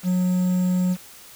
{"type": "tone with quantisation", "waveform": "triangle", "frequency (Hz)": 181.8, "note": "F#3", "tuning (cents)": -30, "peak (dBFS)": -16, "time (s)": [0.03, 0.97], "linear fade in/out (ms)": 50, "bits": 7, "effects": ["white hiss -45 dBFS RMS until 1.35 s"]}